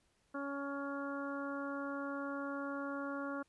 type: harmonic tone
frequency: 280 Hz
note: C#4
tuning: 18 cents sharp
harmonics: 1 / 2 / 3 / 4 / 5 / 6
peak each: -41 / -44 / -52 / -46 / -45 / -56 dBFS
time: 0.34-3.43 s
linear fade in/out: 10 ms
effects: pink hiss -75 dBFS RMS until 3.48 s + resampled to 24000 Hz